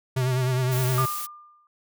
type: tone with vibrato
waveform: square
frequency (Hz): 128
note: C3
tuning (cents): -38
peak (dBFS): -22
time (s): 0.16-1.06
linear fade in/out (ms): 10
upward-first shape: triangle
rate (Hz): 9.7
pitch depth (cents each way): 60
type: noise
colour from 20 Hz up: blue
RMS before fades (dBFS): -33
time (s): 0.71-1.27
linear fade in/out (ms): 20
type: tone with exponential decay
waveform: sine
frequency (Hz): 1200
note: D6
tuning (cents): +37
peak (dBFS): -21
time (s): 0.98-1.67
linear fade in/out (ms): 1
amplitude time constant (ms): 150
effects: none